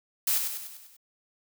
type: noise with echo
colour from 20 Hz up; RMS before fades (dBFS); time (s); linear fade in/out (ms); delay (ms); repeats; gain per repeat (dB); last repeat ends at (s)
blue; -25; 0.27-0.38; 5; 98; 6; -5; 0.968
effects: none